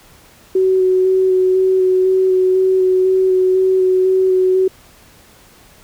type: tone with vibrato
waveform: sine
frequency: 374 Hz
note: F#4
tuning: 19 cents sharp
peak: -10 dBFS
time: 0.55-4.68 s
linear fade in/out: 5 ms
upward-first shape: square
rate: 2 Hz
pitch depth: 11 cents each way
effects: pink hiss -46 dBFS RMS until 5.83 s